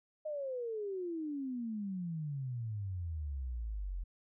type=exponential sweep; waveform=sine; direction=down; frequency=625 to 42.29 Hz; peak=-36 dBFS; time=0.25-4.04 s; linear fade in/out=10 ms; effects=none